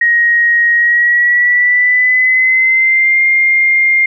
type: tone with pitch glide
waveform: sine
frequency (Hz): 1883 to 2114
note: A#6 to C7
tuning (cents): +17 to +17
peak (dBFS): -7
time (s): 0.01-4.06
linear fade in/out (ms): 5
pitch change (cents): +200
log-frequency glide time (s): 0.74-3.22
effects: none